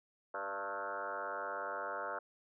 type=tone with frequency modulation; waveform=sine; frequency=987.8 Hz; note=B5; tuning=in tune; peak=-37 dBFS; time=0.34-2.19 s; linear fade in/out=5 ms; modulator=99.3 Hz; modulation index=5.2; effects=none